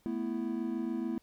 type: chord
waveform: triangle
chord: A suspended second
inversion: none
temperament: equal with one note detuned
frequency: 220 / 246.9 / 331.3 Hz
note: A3 / B3 / E4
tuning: 0 / 0 / +9 cents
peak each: -35 / -34 / -34 dBFS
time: 0.06-1.18 s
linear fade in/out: 0 ms
effects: pink hiss -69 dBFS RMS until 1.22 s